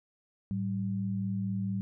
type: tone pair together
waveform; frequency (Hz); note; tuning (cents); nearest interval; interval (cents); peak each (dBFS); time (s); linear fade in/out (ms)
sine; 108.23 / 192.7; A2 / G3; -28 / -29; minor seventh; 999; -34 / -31; 0.51-1.81; 0
effects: none